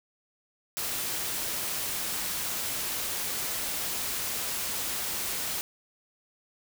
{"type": "noise", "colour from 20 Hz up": "white", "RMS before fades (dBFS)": -32, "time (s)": [0.77, 5.61], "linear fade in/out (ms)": 0, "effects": []}